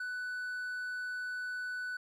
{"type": "tone", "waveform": "triangle", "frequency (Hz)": 1491, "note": "F#6", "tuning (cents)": 13, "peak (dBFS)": -34, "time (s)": [0, 1.97], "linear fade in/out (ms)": 5, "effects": []}